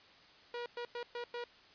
sawtooth tone bursts at uneven times, 479.9 Hz, B4, 50 cents flat, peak -35 dBFS, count 5, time 0.54-0.66 / 0.77-0.85 / 0.95-1.03 / 1.15-1.24 / 1.34-1.44 s, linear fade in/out 2 ms, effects white hiss -60 dBFS RMS until 1.74 s + resampled to 11025 Hz

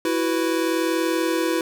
square chord, E suspended second, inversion none, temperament equal, 329.6 / 370 / 493.9 Hz, E4 / F#4 / B4, 0 / 0 / 0 cents, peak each -23 / -27 / -27 dBFS, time 0.05-1.61 s, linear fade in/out 2 ms, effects none

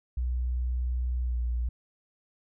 sine tone with pitch glide, 61.74 to 59.91 Hz, B1 to A#1, 0 to +48 cents, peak -26 dBFS, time 0.17-1.69 s, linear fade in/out 5 ms, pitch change -52 cents, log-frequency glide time 1.24-1.37 s, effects none

